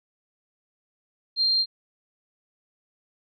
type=tone; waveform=sine; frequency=4186 Hz; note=C8; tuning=in tune; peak=-19 dBFS; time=1.36-1.66 s; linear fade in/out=50 ms; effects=none